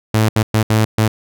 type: tone bursts at uneven times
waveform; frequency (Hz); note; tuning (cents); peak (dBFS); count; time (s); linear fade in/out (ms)
sawtooth; 109.3; A2; -11; -7; 5; 0.14-0.29 / 0.36-0.43 / 0.54-0.63 / 0.7-0.85 / 0.98-1.08; 5
effects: none